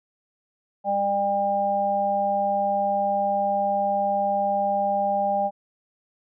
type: harmonic tone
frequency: 200 Hz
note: G3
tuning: 35 cents sharp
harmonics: 1 / 3 / 4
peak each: -33 / -25 / -22 dBFS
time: 0.84-5.51 s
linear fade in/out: 50 ms
effects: none